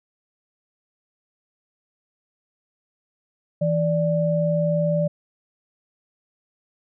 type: tone pair together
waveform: sine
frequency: 163.58 / 587 Hz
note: E3 / D5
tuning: -13 / -1 cents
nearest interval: octave + minor seventh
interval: 2212 cents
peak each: -21 dBFS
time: 3.61-5.08 s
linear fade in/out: 10 ms
effects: none